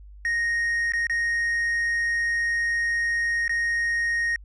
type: tone with dropouts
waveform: triangle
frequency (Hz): 1864.7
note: A#6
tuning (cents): 0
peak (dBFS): -20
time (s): 0.25-4.36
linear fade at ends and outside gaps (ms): 1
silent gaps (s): 0.921-0.935 / 1.069-1.097 / 3.479-3.494
effects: added 50 Hz sine -42 dBFS peak until 4.44 s + resampled to 22050 Hz